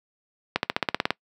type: accelerating click train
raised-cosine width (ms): 0.3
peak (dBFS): -5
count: 10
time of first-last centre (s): 0.56-1.106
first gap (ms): 71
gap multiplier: 0.96
effects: noise-tail reverb RT60 0.1 s tail -23 dB re dry + high-pass 150 Hz 12 dB/octave